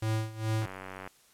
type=tone with tremolo; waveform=square; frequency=110 Hz; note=A2; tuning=in tune; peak=-27 dBFS; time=0.02-0.66 s; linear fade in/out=5 ms; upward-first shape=sine; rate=2.4 Hz; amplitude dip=85%
type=click train; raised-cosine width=0.5 ms; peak=-26 dBFS; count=44; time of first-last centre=0.62-1.075 s; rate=94.5 Hz
effects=white hiss -62 dBFS RMS until 1.33 s + low-pass 12000 Hz 12 dB/octave